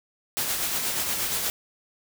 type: noise with tremolo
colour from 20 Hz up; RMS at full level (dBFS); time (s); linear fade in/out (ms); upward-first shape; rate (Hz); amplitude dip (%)
white; -26; 0.37-1.5; 0; sine; 8.4; 35
effects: none